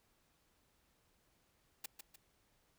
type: noise with echo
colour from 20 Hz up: white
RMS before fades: -43 dBFS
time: 1.84-1.86 s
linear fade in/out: 5 ms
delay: 150 ms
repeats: 2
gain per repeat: -7 dB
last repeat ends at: 2.16 s
effects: pink hiss -75 dBFS RMS until 2.78 s